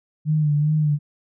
sine tone with vibrato, 150.7 Hz, D3, 45 cents sharp, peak -16 dBFS, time 0.25-0.99 s, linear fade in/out 50 ms, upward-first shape sine, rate 2.5 Hz, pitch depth 47 cents each way, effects none

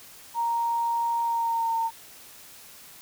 sine tone with pitch glide, 932.3 to 911 Hz, A#5 to A#5, 0 to -40 cents, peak -23 dBFS, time 0.34-1.91 s, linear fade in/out 50 ms, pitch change -40 cents, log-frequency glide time 1.23-1.76 s, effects white hiss -48 dBFS RMS until 3.01 s

